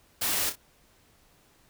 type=noise with echo; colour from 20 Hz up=white; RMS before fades=-28 dBFS; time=0.21-0.5 s; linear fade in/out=10 ms; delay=29 ms; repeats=2; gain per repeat=-9 dB; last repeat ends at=0.558 s; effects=pink hiss -62 dBFS RMS until 1.69 s